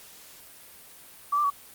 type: tone with pitch steps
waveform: sine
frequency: 1153 / 1183 / 1133 Hz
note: D6 / D6 / C#6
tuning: -32 / +12 / +37 cents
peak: -21 dBFS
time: 1.32-1.503 s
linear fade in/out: 10 ms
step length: 61 ms
effects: white hiss -49 dBFS RMS until 1.74 s + Opus 48 kbps